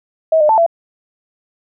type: tone with pitch steps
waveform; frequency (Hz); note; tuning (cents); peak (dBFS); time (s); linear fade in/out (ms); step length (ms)
sine; 640 / 605 / 882 / 672; D#5 / D#5 / A5 / E5; +49 / -49 / +4 / +33; -8; 0.32-0.664; 5; 86
effects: none